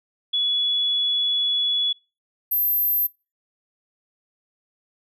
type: tone pair in turn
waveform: sine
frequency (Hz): 3398 / 12335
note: G#7 / G9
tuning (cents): +39 / -29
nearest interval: octave + minor seventh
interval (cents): 2232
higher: second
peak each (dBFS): -19 / -19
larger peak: neither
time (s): 0.33-1.93 / 2.51-3.07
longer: first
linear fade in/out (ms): 10
effects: noise-tail reverb RT60 0.3 s tail -26 dB re dry